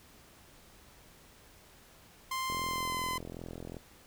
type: tone with pitch glide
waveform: sawtooth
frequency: 1046.5 to 1023.2 Hz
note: C6 to C6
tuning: 0 to -39 cents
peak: -29 dBFS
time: 2.31-3.18 s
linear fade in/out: 5 ms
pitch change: -39 cents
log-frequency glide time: 2.67-3.01 s
type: click train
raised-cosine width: 2 ms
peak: -29 dBFS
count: 55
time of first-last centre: 2.5-3.768 s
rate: 42.6 Hz
effects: pink hiss -58 dBFS RMS until 4.06 s